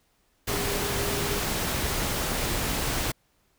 sine tone in noise, 405 Hz, G#4, 43 cents flat, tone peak -33 dBFS, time 0.49-1.4 s, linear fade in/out 10 ms, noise pink, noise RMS -28 dBFS, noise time 0.47-3.12 s, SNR -8 dB, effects pink hiss -68 dBFS RMS until 3.58 s

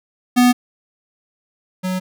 square tone pair in turn, 246.9 / 184.97 Hz, B3 / F#3, 0 / 0 cents, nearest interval perfect fourth, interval 500 cents, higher first, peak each -10 / -20 dBFS, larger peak first, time 0.36-0.53 / 1.83-2 s, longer neither, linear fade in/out 20 ms, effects none

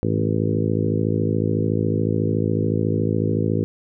harmonic tone with a mistuned harmonic, 53.9 Hz, A1, 35 cents flat, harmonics 2 / 3 / 4 / 5 / 6 / 7 / 8 / 9, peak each -23 / -25 / -26 / -27 / -28 / -28 / -29 / -30 dBFS, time 0.03-3.64 s, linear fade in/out 0 ms, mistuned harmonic 2, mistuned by -47 cents, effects none

